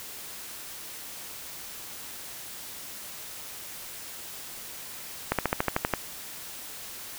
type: slowing click train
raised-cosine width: 0.5 ms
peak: -8 dBFS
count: 9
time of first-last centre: 5.32-5.937 s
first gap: 67 ms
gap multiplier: 1.04
effects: white hiss -41 dBFS RMS until 7.18 s